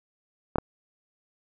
clicks, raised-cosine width 1 ms, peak -10 dBFS, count 2, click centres 0.558 / 0.584 s, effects none

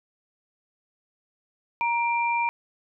sine tone pair together, 940 / 2369 Hz, A#5 / D7, +14 / +14 cents, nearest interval octave + major third, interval 1600 cents, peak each -23 / -27 dBFS, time 1.81-2.49 s, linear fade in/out 0 ms, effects none

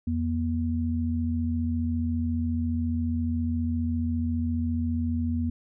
sine tone pair together, 84.75 / 239.7 Hz, E2 / A#3, +49 / +48 cents, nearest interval octave + tritone, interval 1799 cents, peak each -27 dBFS, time 0.07-5.5 s, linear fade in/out 5 ms, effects none

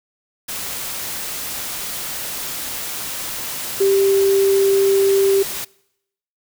sine tone in noise, 392 Hz, G4, in tune, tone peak -12 dBFS, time 3.8-5.43 s, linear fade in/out 10 ms, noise white, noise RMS -27 dBFS, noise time 0.48-5.65 s, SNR +12 dB, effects noise-tail reverb RT60 0.8 s tail -24 dB re dry

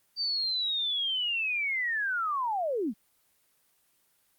sine linear sweep, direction down, 4663 to 182.1 Hz, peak -27 dBFS, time 0.16-2.94 s, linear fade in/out 50 ms, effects white hiss -69 dBFS RMS until 4.38 s + Opus 24 kbps

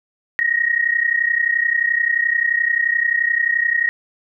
sine tone pair together, 1864.7 / 1896.2 Hz, A#6 / A#6, 0 / +29 cents, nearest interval unison, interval 29 cents, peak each -18 dBFS, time 0.39-3.89 s, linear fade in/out 0 ms, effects none

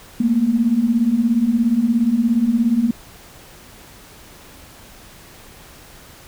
sine beating tone pair, 220 / 237 Hz, A3 / A#3, 0 / +29 cents, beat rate 17 Hz, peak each -19 / -15 dBFS, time 0.2-2.91 s, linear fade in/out 5 ms, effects pink hiss -43 dBFS RMS until 6.27 s

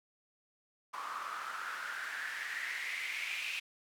white noise with band-pass filter sweep, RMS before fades -40 dBFS, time 0.93-3.6 s, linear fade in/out 10 ms, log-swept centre 1100 to 2600 Hz, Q 6, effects none

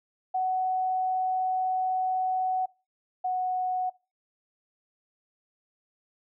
sine tone pair in turn, 746 / 737.9 Hz, F#5 / F#5, +14 / -5 cents, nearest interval unison, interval 19 cents, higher first, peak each -24 / -25 dBFS, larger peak first, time 0.34-2.66 / 3.24-3.9 s, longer first, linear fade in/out 10 ms, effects noise-tail reverb RT60 0.3 s tail -23 dB re dry

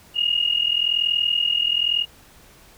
sine tone pair together, 2837 / 2878 Hz, F7 / F#7, +27 / -49 cents, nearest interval unison, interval 24 cents, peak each -21 dBFS, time 0.14-2.06 s, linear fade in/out 50 ms, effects pink hiss -50 dBFS RMS until 2.77 s

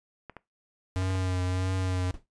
clicks, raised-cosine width 0.5 ms, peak -26 dBFS, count 5, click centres 0.297 / 0.367 / 1.022 / 1.104 / 1.153 s
square tone with vibrato, 92.5 Hz, F#2, in tune, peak -27 dBFS, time 0.96-2.11 s, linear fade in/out 0 ms, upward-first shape triangle, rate 1.6 Hz, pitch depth 32 cents each way
brown noise with exponential decay, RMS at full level -35 dBFS, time 2.14-2.26 s, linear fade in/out 1 ms, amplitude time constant 24 ms
effects noise-tail reverb RT60 0.2 s tail -21 dB re dry + resampled to 22050 Hz

